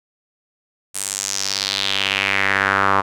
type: tone with band-pass filter sweep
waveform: sawtooth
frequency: 98 Hz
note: G2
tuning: in tune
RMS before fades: -20 dBFS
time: 0.94-3.02 s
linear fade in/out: 20 ms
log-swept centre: 9300 to 1100 Hz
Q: 3.1
effects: none